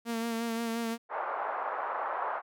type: tone with vibrato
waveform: sawtooth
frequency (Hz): 230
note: A#3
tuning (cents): -23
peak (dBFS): -27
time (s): 0.05-0.98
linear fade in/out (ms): 50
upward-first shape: sine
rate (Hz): 5.7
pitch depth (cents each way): 29
type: band-pass noise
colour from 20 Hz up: pink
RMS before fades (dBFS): -34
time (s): 1.09-2.42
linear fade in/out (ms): 50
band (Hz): 660 to 1300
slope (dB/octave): 24
effects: none

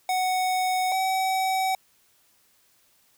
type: tone pair in turn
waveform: square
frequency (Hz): 742 / 758.9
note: F#5 / F#5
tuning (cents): +5 / +44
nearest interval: unison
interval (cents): 39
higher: second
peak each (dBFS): -23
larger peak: neither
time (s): 0.09-0.92 / 0.92-1.75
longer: neither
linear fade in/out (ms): 2
effects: white hiss -63 dBFS RMS until 3.17 s

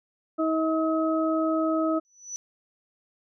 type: harmonic tone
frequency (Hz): 319.1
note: D#4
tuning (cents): +44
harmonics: 1 / 2 / 4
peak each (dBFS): -24 / -27 / -30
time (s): 0.38-2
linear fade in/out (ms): 20
type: tone with exponential growth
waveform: sine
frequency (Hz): 5950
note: F#8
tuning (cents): +9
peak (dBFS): -29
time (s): 2.05-2.36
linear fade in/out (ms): 0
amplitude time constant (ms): 67
effects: none

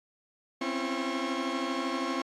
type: tone cluster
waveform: sawtooth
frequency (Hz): 259.1 / 271.8 / 337.8 / 1087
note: C4 / C#4 / E4 / C#6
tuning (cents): -17 / -34 / +42 / -34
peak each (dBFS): -31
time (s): 0.61-2.22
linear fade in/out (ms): 5
effects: low-pass 5000 Hz 12 dB/octave + AAC 64 kbps

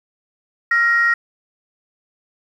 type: tone pair together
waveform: sine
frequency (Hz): 1382.5 / 1882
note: F6 / A#6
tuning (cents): -18 / +16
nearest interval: perfect fourth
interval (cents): 534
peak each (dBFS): -17 / -13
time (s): 0.71-1.14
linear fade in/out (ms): 5
effects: tanh soft clip ceiling -7 dBFS + 8-bit

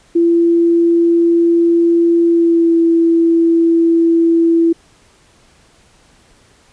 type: tone with pitch glide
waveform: sine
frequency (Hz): 338.5 to 332.9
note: E4 to E4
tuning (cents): +46 to +17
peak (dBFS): -8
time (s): 0.15-4.73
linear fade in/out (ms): 10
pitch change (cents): -29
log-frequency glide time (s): 2.24-2.76
effects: pink hiss -50 dBFS RMS until 6.72 s + resampled to 22050 Hz

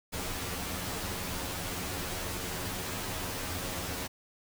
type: noise with comb filter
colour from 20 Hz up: pink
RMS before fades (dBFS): -36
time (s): 0.12-4.08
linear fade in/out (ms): 20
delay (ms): 11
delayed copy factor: +0.95
effects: none

